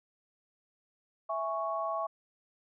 sine chord, C# minor, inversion first, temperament equal, 659.3 / 830.6 / 1108.7 Hz, E5 / G#5 / C#6, 0 / 0 / 0 cents, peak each -34 / -39 / -34 dBFS, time 1.29-2.07 s, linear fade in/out 10 ms, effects none

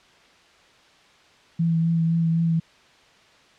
sine tone with vibrato, 165.3 Hz, E3, 5 cents sharp, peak -18 dBFS, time 1.59-2.6 s, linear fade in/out 10 ms, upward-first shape triangle, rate 3.9 Hz, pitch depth 21 cents each way, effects white hiss -54 dBFS RMS until 3.58 s + low-pass 4000 Hz 12 dB/octave

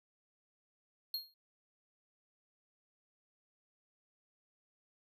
square tone with exponential decay, 4252 Hz, C8, 27 cents sharp, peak -33 dBFS, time 1.14-1.34 s, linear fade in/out 2 ms, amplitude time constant 42 ms, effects none

